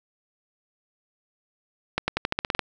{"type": "accelerating click train", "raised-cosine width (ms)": 0.3, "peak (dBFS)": -7, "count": 10, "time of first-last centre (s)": [1.98, 2.593], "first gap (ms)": 100, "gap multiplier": 0.9, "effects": []}